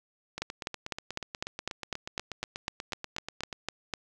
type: two click trains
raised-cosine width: 0.2 ms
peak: -14 / -19 dBFS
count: 15 / 27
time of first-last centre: 0.42-3.938 / 0.38-3.528 s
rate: 3.98 / 8.26 Hz
effects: none